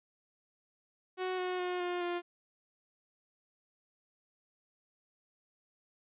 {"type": "tone with pitch steps", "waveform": "sawtooth", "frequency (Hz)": [370, 364.9, 359.9, 354.9, 350], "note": ["F#4", "F#4", "F#4", "F4", "F4"], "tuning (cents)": [0, -24, -48, 28, 4], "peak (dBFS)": -29, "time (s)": [1.17, 2.22], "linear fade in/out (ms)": 50, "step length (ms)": 210, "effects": ["resampled to 8000 Hz"]}